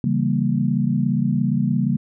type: chord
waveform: sine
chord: C# diminished seventh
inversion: none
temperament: equal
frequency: 138.59 / 164.81 / 196 / 233.1 Hz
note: C#3 / E3 / G3 / Bb3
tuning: 0 / 0 / 0 / 0 cents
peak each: -22 / -25 / -22 / -22 dBFS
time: 0.04-1.97 s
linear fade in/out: 2 ms
effects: none